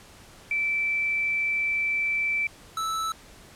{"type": "tone pair in turn", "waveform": ["sine", "square"], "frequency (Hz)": [2327, 1312], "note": ["D7", "E6"], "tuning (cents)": [-17, -9], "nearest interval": "minor seventh", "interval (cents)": 992, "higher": "first", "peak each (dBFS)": [-23, -27], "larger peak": "first", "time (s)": [[0.51, 2.47], [2.77, 3.12]], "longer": "first", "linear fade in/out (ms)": 2, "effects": ["pink hiss -50 dBFS RMS until 3.55 s", "low-pass 11000 Hz 12 dB/octave"]}